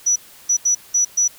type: tone bursts at uneven times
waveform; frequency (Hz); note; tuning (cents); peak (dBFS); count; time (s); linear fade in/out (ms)
sine; 5900; F#8; -6; -13; 5; 0.06-0.16 / 0.49-0.57 / 0.65-0.75 / 0.94-1.05 / 1.17-1.28; 10
effects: white hiss -45 dBFS RMS until 1.38 s